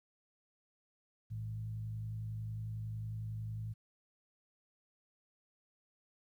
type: tone with frequency modulation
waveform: sine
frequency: 110 Hz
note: A2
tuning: in tune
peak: -38 dBFS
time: 1.3-3.74 s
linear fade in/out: 20 ms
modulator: 51 Hz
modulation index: 0.48
effects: 12-bit